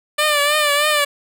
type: tone with vibrato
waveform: 10% pulse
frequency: 591 Hz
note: D5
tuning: 11 cents sharp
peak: -6 dBFS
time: 0.18-1.05 s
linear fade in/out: 10 ms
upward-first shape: triangle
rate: 3.2 Hz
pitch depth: 65 cents each way
effects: none